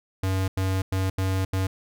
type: tone bursts at uneven times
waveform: square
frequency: 94.9 Hz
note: F#2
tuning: 44 cents sharp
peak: -23 dBFS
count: 5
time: 0.23-0.48 / 0.57-0.82 / 0.92-1.1 / 1.18-1.45 / 1.53-1.67 s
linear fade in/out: 5 ms
effects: none